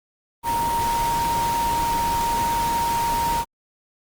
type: tone in noise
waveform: sine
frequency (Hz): 932.3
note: A#5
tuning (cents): 0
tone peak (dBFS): -20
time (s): 0.43-3.45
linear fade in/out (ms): 50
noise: pink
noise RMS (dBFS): -29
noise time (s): 0.43-3.45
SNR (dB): +6
effects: Opus 32 kbps